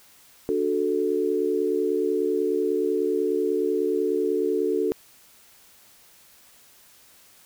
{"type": "chord", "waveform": "sine", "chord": "D major", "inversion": "none", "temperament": "equal", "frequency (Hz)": [293.7, 370, 440], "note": ["D4", "F#4", "A4"], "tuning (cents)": [0, 0, 0], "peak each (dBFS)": [-28, -25, -24], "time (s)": [0.49, 4.92], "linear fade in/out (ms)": 0, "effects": ["white hiss -54 dBFS RMS until 7.45 s"]}